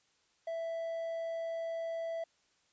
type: tone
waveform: triangle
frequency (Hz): 661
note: E5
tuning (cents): +5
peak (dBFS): -33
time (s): 0.47-2.24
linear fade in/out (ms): 5
effects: white hiss -72 dBFS RMS until 2.72 s + resampled to 16000 Hz